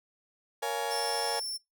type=chord; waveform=35% pulse; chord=Bb minor seventh; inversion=none; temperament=just; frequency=466.2 / 559.4 / 699.2 / 839.1 Hz; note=Bb4 / Db5 / F5 / Ab5; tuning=0 / +16 / +2 / +18 cents; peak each=-34 / -36 / -37 / -32 dBFS; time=0.62-1.4 s; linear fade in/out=10 ms
type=tone; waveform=sawtooth; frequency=5390 Hz; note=E8; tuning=38 cents sharp; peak=-31 dBFS; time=0.9-1.58 s; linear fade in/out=20 ms
effects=noise-tail reverb RT60 0.2 s tail -24 dB re dry